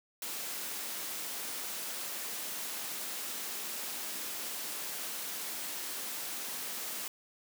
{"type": "high-pass noise", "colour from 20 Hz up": "white", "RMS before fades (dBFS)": -39, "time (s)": [0.22, 7.08], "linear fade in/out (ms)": 2, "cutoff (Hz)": 180, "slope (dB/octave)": 24, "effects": []}